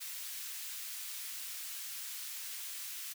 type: high-pass noise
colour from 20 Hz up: white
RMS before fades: -43 dBFS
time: 0-3.14 s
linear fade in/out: 20 ms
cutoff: 1800 Hz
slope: 12 dB/octave
effects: none